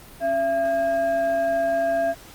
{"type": "tone with frequency modulation", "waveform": "sine", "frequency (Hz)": 673, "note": "E5", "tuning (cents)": 36, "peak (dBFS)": -19, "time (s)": [0.2, 2.15], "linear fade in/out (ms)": 50, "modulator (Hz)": 947, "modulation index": 0.43, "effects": ["pink hiss -45 dBFS RMS until 2.34 s", "Opus 32 kbps"]}